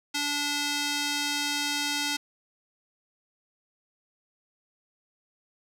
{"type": "tone with band-pass filter", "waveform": "square", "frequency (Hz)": 290, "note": "D4", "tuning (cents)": -22, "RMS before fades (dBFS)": -29, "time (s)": [0.14, 2.17], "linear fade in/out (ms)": 10, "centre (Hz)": 4600, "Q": 0.95, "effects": []}